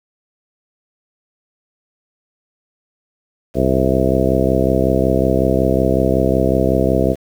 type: harmonic tone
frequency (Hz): 65.41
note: C2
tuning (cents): 0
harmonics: 1 / 2 / 3 / 4 / 5 / 6 / 7 / 8 / 10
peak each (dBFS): -21 / -21 / -21 / -21 / -21 / -21 / -21 / -21 / -21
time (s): 3.54-7.16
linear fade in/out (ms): 50
effects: 7-bit